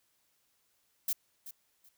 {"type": "noise with echo", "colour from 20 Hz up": "violet", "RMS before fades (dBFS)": -31, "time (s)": [1.08, 1.13], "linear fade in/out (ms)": 5, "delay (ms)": 380, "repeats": 2, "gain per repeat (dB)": -14, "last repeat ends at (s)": 1.89, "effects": ["white hiss -74 dBFS RMS until 1.97 s"]}